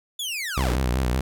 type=linear sweep; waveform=sawtooth; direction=down; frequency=3520 to 87.2 Hz; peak=-24 dBFS; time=0.19-0.76 s; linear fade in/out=5 ms
type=tone with vibrato; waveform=sawtooth; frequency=63.3 Hz; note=B1; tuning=43 cents sharp; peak=-17 dBFS; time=0.57-1.21 s; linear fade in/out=5 ms; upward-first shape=sine; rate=5.3 Hz; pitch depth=96 cents each way
effects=none